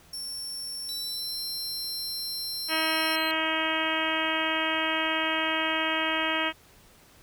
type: tone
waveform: sawtooth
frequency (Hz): 5440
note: F8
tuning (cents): -46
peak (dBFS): -31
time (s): 0.13-3.16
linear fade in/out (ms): 5
type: tone with pitch glide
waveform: 45% pulse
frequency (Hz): 3951 to 4140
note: B7 to C8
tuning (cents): 0 to -19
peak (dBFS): -34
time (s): 0.89-3.31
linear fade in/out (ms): 0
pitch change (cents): +81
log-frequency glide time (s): 1-1.42
type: harmonic tone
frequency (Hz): 318.5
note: D#4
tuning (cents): +41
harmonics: 1 / 2 / 3 / 4 / 5 / 6 / 7 / 8 / 9 / 10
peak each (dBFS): -34 / -34 / -34 / -34 / -34 / -34 / -34 / -34 / -34 / -34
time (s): 2.68-6.53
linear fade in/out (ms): 50
effects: pink hiss -56 dBFS RMS until 7.22 s